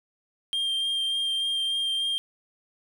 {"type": "tone with vibrato", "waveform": "triangle", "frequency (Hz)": 3189, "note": "G7", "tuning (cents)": 29, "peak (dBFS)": -23, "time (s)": [0.53, 2.18], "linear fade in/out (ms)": 0, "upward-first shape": "sine", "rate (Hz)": 3.4, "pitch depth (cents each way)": 12, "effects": []}